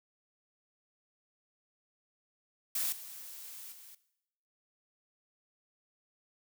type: noise with level steps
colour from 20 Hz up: blue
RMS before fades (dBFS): -33 / -47 / -53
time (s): 2.75-3.95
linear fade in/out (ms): 5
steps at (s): 2.92 / 3.72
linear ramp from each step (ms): 5
effects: noise-tail reverb RT60 0.8 s tail -17 dB re dry